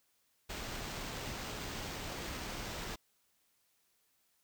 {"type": "noise with sample-and-hold", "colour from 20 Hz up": "pink", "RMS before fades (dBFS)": -42, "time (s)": [0.49, 2.96], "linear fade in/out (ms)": 10, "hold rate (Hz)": 11025, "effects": ["white hiss -75 dBFS RMS until 4.43 s"]}